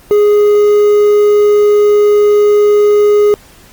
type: tone with quantisation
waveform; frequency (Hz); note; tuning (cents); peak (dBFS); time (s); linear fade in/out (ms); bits
triangle; 415.3; G#4; 0; -3; 0.11-3.34; 0; 5
effects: pink hiss -41 dBFS RMS until 3.72 s + Opus 24 kbps